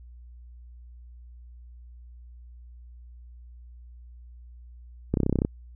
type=clicks; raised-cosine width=3 ms; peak=-10 dBFS; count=11; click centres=5.14 / 5.172 / 5.203 / 5.233 / 5.264 / 5.296 / 5.327 / 5.357 / 5.388 / 5.419 / 5.449 s; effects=added 60 Hz sine -44 dBFS peak until 5.75 s